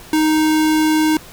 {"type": "tone", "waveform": "square", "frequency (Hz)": 311.1, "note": "D#4", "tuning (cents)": 0, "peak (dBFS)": -13, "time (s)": [0.13, 1.17], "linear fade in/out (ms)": 2, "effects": ["pink hiss -39 dBFS RMS until 1.32 s"]}